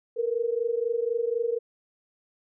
sine tone pair together, 456 / 480 Hz, A#4 / B4, -38 / -49 cents, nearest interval minor second, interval 89 cents, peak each -27 dBFS, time 0.16-1.59 s, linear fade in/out 20 ms, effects none

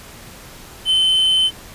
triangle tone, 3064 Hz, G7, 40 cents flat, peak -11 dBFS, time 0.85-1.51 s, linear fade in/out 50 ms, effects pink hiss -39 dBFS RMS until 1.74 s + resampled to 32000 Hz

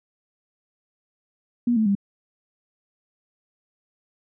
sine tone with pitch steps, 240 / 218.8 / 199.5 Hz, B3 / A3 / G3, -49 / -9 / +31 cents, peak -17 dBFS, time 1.67-1.952 s, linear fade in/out 5 ms, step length 94 ms, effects none

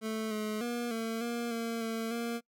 25% pulse tone with pitch steps, 219.8 / 214.2 / 239.1 / 225.8 / 236.2 / 229.9 / 225.7 / 234 Hz, A3 / A3 / A#3 / A3 / A#3 / A#3 / A3 / A#3, -2 / -46 / +44 / +45 / +23 / -24 / +44 / +7 cents, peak -29 dBFS, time 0.01-2.41 s, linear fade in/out 50 ms, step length 300 ms, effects noise-tail reverb RT60 0.1 s tail -25 dB re dry

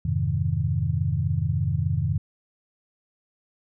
sine chord, F minor seventh, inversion none, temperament equal, 87.31 / 103.83 / 130.81 / 155.56 Hz, F2 / Ab2 / C3 / Eb3, 0 / 0 / 0 / 0 cents, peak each -27 dBFS, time 0.05-2.18 s, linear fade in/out 5 ms, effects none

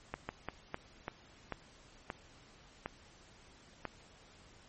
slowing click train, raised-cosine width 0.5 ms, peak -22 dBFS, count 9, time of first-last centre 0.14-3.853 s, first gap 150 ms, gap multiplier 1.31, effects pink hiss -60 dBFS RMS until 4.68 s + MP3 32 kbps

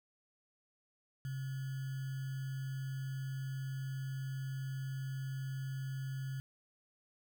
sine tone with sample-and-hold, 133.8 Hz, C3, 39 cents sharp, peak -37 dBFS, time 1.25-6.4 s, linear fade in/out 0 ms, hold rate 1575 Hz, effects none

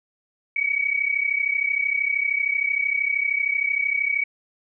sine tone pair together, 2244 / 2277 Hz, C#7 / C#7, +21 / +46 cents, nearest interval unison, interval 25 cents, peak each -23 dBFS, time 0.56-4.24 s, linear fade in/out 5 ms, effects none

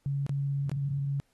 sine tone with dropouts, 139.8 Hz, C#3, 15 cents sharp, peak -27 dBFS, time 0.06-1.2 s, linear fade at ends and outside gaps 0 ms, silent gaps 0.265-0.294 / 0.695-0.716 s, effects pink hiss -72 dBFS RMS until 1.33 s + AAC 32 kbps

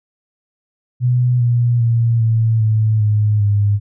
sine tone with pitch steps, 123.9 / 120.03 / 116.27 / 112.64 / 109.11 / 105.7 / 102.4 Hz, B2 / B2 / A#2 / A2 / A2 / G#2 / G#2, +6 / -49 / -4 / +41 / -14 / +31 / -24 cents, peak -11 dBFS, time 1-3.8 s, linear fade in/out 50 ms, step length 400 ms, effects none

